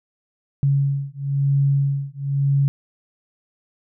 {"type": "beating tone pair", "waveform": "sine", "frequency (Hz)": [138.9, 139.9], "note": ["C#3", "C#3"], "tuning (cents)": [4, 16], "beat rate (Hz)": 1, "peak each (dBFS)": -20, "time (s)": [0.63, 2.68], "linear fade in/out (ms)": 0, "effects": []}